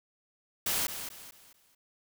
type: noise with echo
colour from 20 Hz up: white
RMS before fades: -30 dBFS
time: 0.66-0.87 s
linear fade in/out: 5 ms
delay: 220 ms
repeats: 4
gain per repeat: -9 dB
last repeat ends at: 1.75 s
effects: none